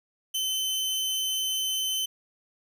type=tone; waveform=sawtooth; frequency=3061 Hz; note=G7; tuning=42 cents flat; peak=-23 dBFS; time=0.34-2.06 s; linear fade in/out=10 ms; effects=none